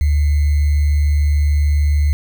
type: tone with sample-and-hold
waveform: sine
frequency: 73.42 Hz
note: D2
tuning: in tune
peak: -11 dBFS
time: 0.01-2.13 s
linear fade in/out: 0 ms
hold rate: 2100 Hz
effects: none